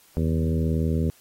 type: harmonic tone with a mistuned harmonic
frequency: 80.4 Hz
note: E2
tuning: 43 cents flat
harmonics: 1 / 2 / 3 / 4 / 5 / 6 / 7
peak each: -24 / -25 / -28 / -35 / -33 / -35 / -41 dBFS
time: 0.17-1.1 s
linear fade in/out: 0 ms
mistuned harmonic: 1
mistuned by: +31 cents
effects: white hiss -56 dBFS RMS until 1.2 s + AAC 48 kbps